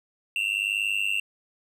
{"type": "tone with amplitude modulation", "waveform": "triangle", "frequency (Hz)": 2728, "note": "F7", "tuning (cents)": -41, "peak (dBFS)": -18, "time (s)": [0.36, 1.2], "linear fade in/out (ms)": 2, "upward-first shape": "sine", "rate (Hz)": 101, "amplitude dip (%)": 100, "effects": []}